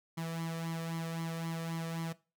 sawtooth tone with flanger, 164.81 Hz, E3, in tune, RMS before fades -38 dBFS, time 0.17-2.13 s, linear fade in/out 10 ms, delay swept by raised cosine 0.94 to 1.7 ms, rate 3.8 Hz, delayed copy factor +0.65, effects noise-tail reverb RT60 0.3 s tail -19 dB re dry

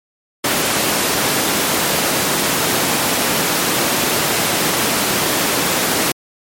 pink high-pass noise, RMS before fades -17 dBFS, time 0.44-6.12 s, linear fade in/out 5 ms, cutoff 200 Hz, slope 12 dB/octave, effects MP3 64 kbps

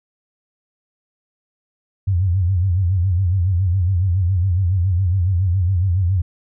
sine tone with vibrato, 91.6 Hz, F#2, 17 cents flat, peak -14 dBFS, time 2.07-6.22 s, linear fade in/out 10 ms, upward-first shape sine, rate 7.2 Hz, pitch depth 130 cents each way, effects none

